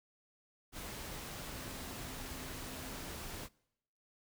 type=tone in noise; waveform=sine; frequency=259.6 Hz; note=C4; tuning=13 cents flat; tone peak=-53 dBFS; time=1.51-3.14 s; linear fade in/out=50 ms; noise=pink; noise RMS=-45 dBFS; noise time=0.72-3.49 s; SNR=-11 dB; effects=noise-tail reverb RT60 0.8 s tail -24 dB re dry